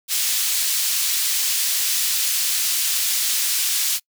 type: high-pass noise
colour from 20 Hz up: pink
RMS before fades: -21 dBFS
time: 0.08-4 s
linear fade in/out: 50 ms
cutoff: 3900 Hz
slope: 12 dB/octave
effects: noise-tail reverb RT60 0.1 s tail -25 dB re dry